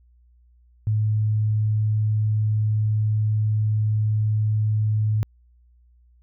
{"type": "tone", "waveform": "sine", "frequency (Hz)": 107.4, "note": "A2", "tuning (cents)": -41, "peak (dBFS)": -18, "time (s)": [0.87, 5.23], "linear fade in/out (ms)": 0, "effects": ["added 60 Hz sine -53 dBFS peak until 6.22 s"]}